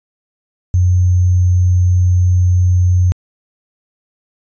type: tone with sample-and-hold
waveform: sine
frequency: 90.3 Hz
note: F#2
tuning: 42 cents flat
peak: -8 dBFS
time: 0.74-3.12 s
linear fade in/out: 0 ms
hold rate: 6300 Hz
effects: resampled to 16000 Hz